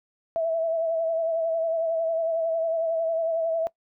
sine tone with vibrato, 656 Hz, E5, 9 cents flat, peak -22 dBFS, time 0.36-3.67 s, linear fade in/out 0 ms, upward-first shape sine, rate 11 Hz, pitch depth 34 cents each way, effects noise-tail reverb RT60 0.1 s tail -21 dB re dry

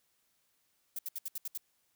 violet noise bursts, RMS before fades -38 dBFS, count 7, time 0.96-1.576 s, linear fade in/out 2 ms, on 28 ms, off 70 ms, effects white hiss -75 dBFS RMS until 1.95 s

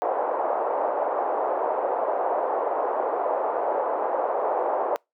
pink band-pass noise, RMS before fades -25 dBFS, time 0.02-4.96 s, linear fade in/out 0 ms, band 480 to 900 Hz, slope 24 dB/octave, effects noise-tail reverb RT60 0.2 s tail -26 dB re dry + high-pass 300 Hz 12 dB/octave

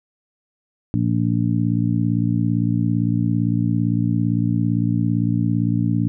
harmonic tone, 57.7 Hz, A#1, 17 cents flat, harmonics 2 / 3 / 4 / 5, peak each -20 / -22 / -23 / -24 dBFS, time 0.94-6.08 s, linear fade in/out 0 ms, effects none

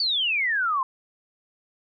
sine exponential sweep, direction down, 4632 to 1015 Hz, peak -21 dBFS, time 0-0.83 s, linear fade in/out 2 ms, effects none

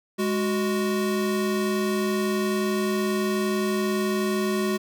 square tone pair together, 207.7 / 370.1 Hz, G#3 / F#4, 0 / 0 cents, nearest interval minor seventh, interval 1000 cents, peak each -26 dBFS, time 0.18-4.78 s, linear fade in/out 20 ms, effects none

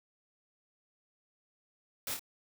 white noise with echo, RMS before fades -37 dBFS, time 2.07-2.14 s, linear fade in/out 2 ms, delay 27 ms, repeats 2, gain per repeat -4 dB, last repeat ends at 2.194 s, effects none

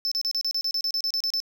triangle tone bursts, 5274 Hz, E8, in tune, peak -22 dBFS, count 14, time 0.05-1.402 s, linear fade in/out 0 ms, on 65 ms, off 34 ms, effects none

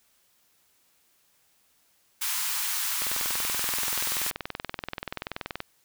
white high-pass noise, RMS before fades -29 dBFS, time 2.21-4.31 s, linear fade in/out 10 ms, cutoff 860 Hz, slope 48 dB/octave
click train, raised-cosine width 0.3 ms, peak -15 dBFS, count 55, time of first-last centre 3.02-5.604 s, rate 20.9 Hz
effects white hiss -66 dBFS RMS until 5.84 s

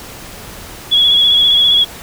sine tone with vibrato, 3363 Hz, G#7, 21 cents sharp, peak -7 dBFS, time 0.91-1.85 s, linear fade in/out 20 ms, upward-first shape sine, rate 15 Hz, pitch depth 35 cents each way, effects pink hiss -32 dBFS RMS until 2.02 s

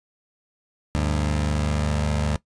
20% pulse tone pair together, 74.69 / 99.7 Hz, D2 / G2, +30 / +30 cents, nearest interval perfect fourth, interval 500 cents, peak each -17 / -24 dBFS, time 0.95-2.36 s, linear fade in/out 0 ms, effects noise-tail reverb RT60 0.1 s tail -18 dB re dry + resampled to 22050 Hz

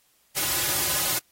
white noise with comb filter, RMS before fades -25 dBFS, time 0.36-1.19 s, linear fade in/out 10 ms, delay 4.4 ms, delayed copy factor -0.95, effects white hiss -64 dBFS RMS until 1.31 s + AAC 48 kbps

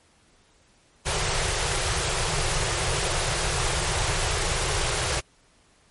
pink band-stop noise, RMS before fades -25 dBFS, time 1.05-5.21 s, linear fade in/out 20 ms, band 170 to 340 Hz, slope 96 dB/octave, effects pink hiss -60 dBFS RMS until 5.9 s + MP3 48 kbps

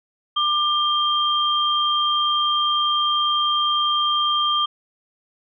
sine tone pair together, 1193 / 3185 Hz, D6 / G7, +27 / +27 cents, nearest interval octave + perfect fourth, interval 1700 cents, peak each -20 dBFS, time 0.36-4.66 s, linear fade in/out 10 ms, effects none

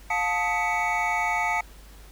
triangle tone cluster, 710 / 880 / 1255 / 1976 / 2239 Hz, F5 / A5 / D#6 / B6 / C#7, +28 / 0 / +15 / 0 / +17 cents, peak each -28 / -25 / -31 / -31 / -26 dBFS, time 0.1-1.61 s, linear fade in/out 5 ms, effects added 50 Hz sine -46 dBFS peak until 2.11 s + pink hiss -52 dBFS RMS until 2.11 s

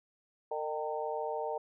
harmonic tone with a mistuned harmonic, 152.2 Hz, D#3, 38 cents flat, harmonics 3 / 4 / 5 / 6, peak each -37 / -38 / -39 / -40 dBFS, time 0.51-1.58 s, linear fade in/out 5 ms, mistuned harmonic 5, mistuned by +41 cents, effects none

